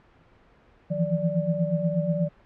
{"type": "tone cluster", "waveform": "sine", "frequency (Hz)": [160, 168.2, 176.6, 585], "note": ["D#3", "E3", "F3", "D5"], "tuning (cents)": [49, 35, 20, -7], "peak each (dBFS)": -28, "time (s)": [0.9, 2.29], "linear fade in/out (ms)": 20, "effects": ["pink hiss -57 dBFS RMS until 2.45 s", "low-pass 2000 Hz 12 dB/octave"]}